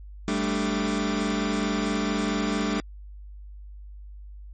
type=chord; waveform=sawtooth; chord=G suspended second; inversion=none; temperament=just; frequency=196 / 220.5 / 294 Hz; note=G3 / A3 / D4; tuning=0 / +4 / +2 cents; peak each=-24 dBFS; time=0.28-2.8 s; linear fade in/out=0 ms; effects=added 50 Hz sine -39 dBFS peak until 4.53 s + MP3 32 kbps